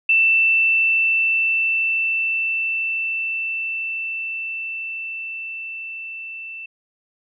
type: tone with level ramp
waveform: sine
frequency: 2667 Hz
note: E7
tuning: 20 cents sharp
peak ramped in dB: -12 to -31 dBFS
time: 0.09-6.66 s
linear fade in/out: 5 ms
effects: none